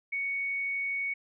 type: tone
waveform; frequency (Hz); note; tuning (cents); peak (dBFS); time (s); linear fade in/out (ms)
sine; 2227; C#7; +7; -29; 0.12-1.14; 10
effects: none